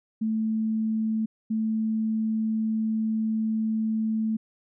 sine tone pair in turn, 220 / 220 Hz, A3 / A3, 0 / 0 cents, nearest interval unison, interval 0 cents, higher neither, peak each -23 / -23 dBFS, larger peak neither, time 0.21-1.26 / 1.5-4.37 s, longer second, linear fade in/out 10 ms, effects none

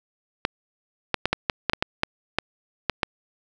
clicks, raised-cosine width 0.3 ms, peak -4 dBFS, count 12, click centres 0.451 / 1.143 / 1.256 / 1.33 / 1.498 / 1.697 / 1.734 / 1.825 / 2.034 / 2.386 / 2.897 / 3.032 s, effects none

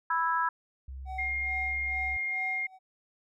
harmonic tone, 329.6 Hz, E4, in tune, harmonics 3 / 4 / 5, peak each -28 / -30 / -32 dBFS, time 0.1-0.49 s, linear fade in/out 5 ms
sine tone with vibrato, 65.7 Hz, C2, 8 cents sharp, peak -38 dBFS, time 0.88-2.17 s, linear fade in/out 5 ms, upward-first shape sine, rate 1.7 Hz, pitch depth 13 cents each way
triangle tone with tremolo, 754 Hz, F#5, 32 cents sharp, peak -34 dBFS, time 1.05-2.79 s, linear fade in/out 50 ms, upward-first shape sine, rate 2.3 Hz, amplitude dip 90%
sine tone, 2127 Hz, C7, 28 cents sharp, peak -29 dBFS, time 1.18-2.67 s, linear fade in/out 10 ms
effects none

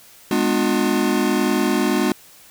square chord, G# diminished seventh, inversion none, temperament just, 207.7 / 249.2 / 299 / 358.8 Hz, G#3 / B3 / D4 / F4, 0 / +16 / +31 / +47 cents, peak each -23 dBFS, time 0.31-2.12 s, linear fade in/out 2 ms, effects white hiss -47 dBFS RMS until 2.5 s

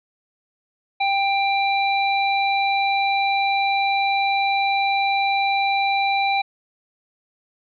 harmonic tone, 790 Hz, G5, 13 cents sharp, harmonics 1 / 3 / 5, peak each -19 / -23 / -28 dBFS, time 1-6.42 s, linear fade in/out 10 ms, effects none

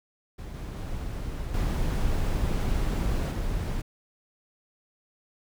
brown noise with level steps, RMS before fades -37 / -35 / -33 / -26 / -29 dBFS, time 0.38-3.82 s, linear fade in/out 10 ms, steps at 0.54 / 0.76 / 1.54 / 3.31 s, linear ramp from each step 2 ms, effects none

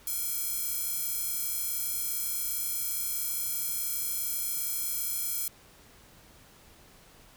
square tone with high-pass filter, 466.2 Hz, A#4, in tune, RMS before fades -32 dBFS, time 0.07-5.48 s, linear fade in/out 2 ms, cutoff 11000 Hz, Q 0.63, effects pink hiss -56 dBFS RMS until 7.36 s

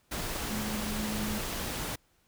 sine tone in noise, 212.9 Hz, G#3, 43 cents sharp, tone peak -34 dBFS, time 0.5-1.39 s, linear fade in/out 10 ms, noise pink, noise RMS -35 dBFS, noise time 0.11-1.96 s, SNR -2 dB, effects pink hiss -69 dBFS RMS until 2.27 s

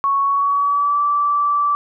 sine tone with pitch glide, 1108.7 to 1161.8 Hz, C#6 to D6, 0 to -19 cents, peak -14 dBFS, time 0.04-1.75 s, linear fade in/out 0 ms, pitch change +81 cents, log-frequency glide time 0.2-1.01 s, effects none

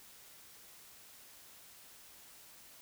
silence, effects white hiss -57 dBFS RMS until 2.81 s

